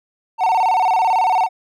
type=tone with vibrato; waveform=triangle; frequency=819 Hz; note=G#5; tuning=24 cents flat; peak=-11 dBFS; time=0.38-1.49 s; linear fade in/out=50 ms; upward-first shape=square; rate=18 Hz; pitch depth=170 cents each way; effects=none